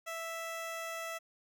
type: tone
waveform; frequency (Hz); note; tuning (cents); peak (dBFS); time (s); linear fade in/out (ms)
15% pulse; 659.3; E5; 0; -32; 0.06-1.19; 20
effects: none